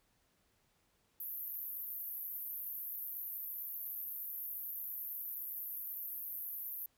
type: band-pass noise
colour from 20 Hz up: pink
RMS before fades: -43 dBFS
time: 1.2-6.86 s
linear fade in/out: 2 ms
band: 12000 to 15000 Hz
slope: 96 dB/octave
effects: pink hiss -75 dBFS RMS until 6.97 s